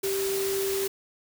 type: tone in noise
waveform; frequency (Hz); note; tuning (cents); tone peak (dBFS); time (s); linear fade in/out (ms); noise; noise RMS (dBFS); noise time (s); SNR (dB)
sine; 390.6; G4; -6; -26; 0.03-0.88; 10; white; -33; 0.03-0.88; +4
effects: none